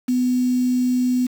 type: tone with quantisation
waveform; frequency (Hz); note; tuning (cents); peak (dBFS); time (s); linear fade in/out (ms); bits
sine; 250.2; B3; +23; -16; 0.08-1.27; 10; 6
effects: none